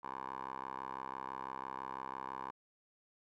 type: tone with band-pass filter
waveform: 10% pulse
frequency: 66 Hz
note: C2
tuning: 16 cents sharp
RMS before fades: -44 dBFS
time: 0.03-2.51 s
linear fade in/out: 10 ms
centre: 1000 Hz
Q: 3.9
effects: none